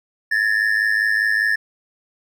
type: ring-modulated tone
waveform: triangle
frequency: 1760 Hz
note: A6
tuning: in tune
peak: -11 dBFS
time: 0.31-1.56 s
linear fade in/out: 10 ms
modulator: 52.5 Hz
effects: none